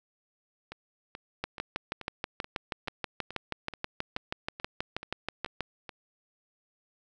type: two click trains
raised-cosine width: 0.3 ms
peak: -24 / -15 dBFS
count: 13 / 27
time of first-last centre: 0.72-5.892 / 1.44-5.607 s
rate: 2.32 / 6.24 Hz
effects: none